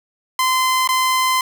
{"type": "tone with dropouts", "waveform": "sawtooth", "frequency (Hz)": 1032, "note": "C6", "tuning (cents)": -24, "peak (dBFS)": -11, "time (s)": [0.39, 1.41], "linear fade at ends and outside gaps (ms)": 2, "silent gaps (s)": [0.875, 0.889], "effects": []}